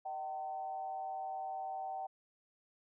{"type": "tone with frequency modulation", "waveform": "sine", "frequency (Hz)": 765, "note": "G5", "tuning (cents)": -42, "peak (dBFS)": -38, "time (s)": [0.05, 2.07], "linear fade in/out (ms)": 10, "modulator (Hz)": 139, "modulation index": 0.57, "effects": []}